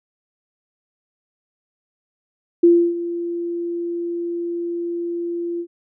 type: tone with ADSR envelope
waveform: sine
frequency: 343.3 Hz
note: F4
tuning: 30 cents flat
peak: -7 dBFS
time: 2.63-5.67 s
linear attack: 8 ms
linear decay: 300 ms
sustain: -15 dB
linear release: 70 ms
effects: none